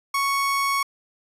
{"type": "tone", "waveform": "30% pulse", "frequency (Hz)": 1108.7, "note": "C#6", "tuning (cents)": 0, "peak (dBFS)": -18, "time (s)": [0.14, 0.83], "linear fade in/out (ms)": 5, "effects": ["resampled to 32000 Hz"]}